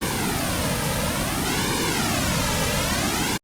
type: noise with flanger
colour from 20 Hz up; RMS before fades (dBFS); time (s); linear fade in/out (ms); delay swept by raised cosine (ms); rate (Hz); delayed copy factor
pink; -23; 0.01-3.38; 20; 1.5 to 2.8; 0.58; -0.9
effects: low-pass 12000 Hz 12 dB/octave + Opus 32 kbps